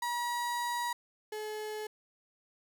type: tone pair in turn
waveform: 35% pulse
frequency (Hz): 960 / 427.6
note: B5 / A4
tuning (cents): -49 / -49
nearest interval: octave + major second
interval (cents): 1400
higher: first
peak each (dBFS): -30 / -35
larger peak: first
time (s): 0.02-0.93 / 1.32-1.87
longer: first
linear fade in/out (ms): 5
effects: none